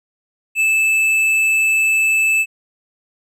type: tone with tanh clipping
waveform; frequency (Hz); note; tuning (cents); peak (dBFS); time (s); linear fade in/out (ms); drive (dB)
sine; 2626; E7; -7; -14; 0.55-2.46; 50; 9
effects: none